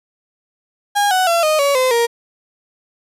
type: tone with pitch steps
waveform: 35% pulse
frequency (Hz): 816 / 744 / 678.3 / 618.4 / 563.8 / 514 / 468.7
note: G#5 / F#5 / E5 / D#5 / C#5 / C5 / A#4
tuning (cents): -31 / +9 / +49 / -11 / +29 / -31 / +9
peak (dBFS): -11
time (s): 0.95-2.07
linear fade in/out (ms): 20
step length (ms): 160
effects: resampled to 32000 Hz